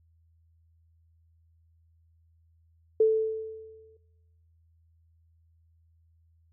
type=tone with exponential decay; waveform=sine; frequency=440 Hz; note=A4; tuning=in tune; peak=-16 dBFS; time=3-3.97 s; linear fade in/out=5 ms; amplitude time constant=210 ms; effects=noise-tail reverb RT60 1.0 s tail -20 dB re dry + added 82 Hz sine -61 dBFS peak until 6.52 s